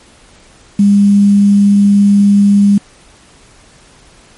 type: tone with quantisation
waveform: sine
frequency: 201.8 Hz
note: G#3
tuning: 49 cents flat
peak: -4 dBFS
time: 0.79-2.78 s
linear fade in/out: 5 ms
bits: 5
effects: pink hiss -43 dBFS RMS until 4.37 s + MP3 48 kbps